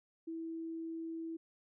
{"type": "tone", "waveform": "sine", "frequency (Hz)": 327.4, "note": "E4", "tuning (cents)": -12, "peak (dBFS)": -39, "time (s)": [0.27, 1.37], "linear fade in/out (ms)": 10, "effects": []}